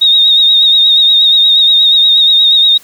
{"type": "tone with vibrato", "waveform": "sine", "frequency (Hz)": 3729, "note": "A#7", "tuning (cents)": 0, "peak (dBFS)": -4, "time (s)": [0.01, 2.78], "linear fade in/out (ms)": 10, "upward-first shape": "sine", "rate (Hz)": 8.4, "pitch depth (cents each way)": 41, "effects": ["white hiss -41 dBFS RMS until 2.83 s"]}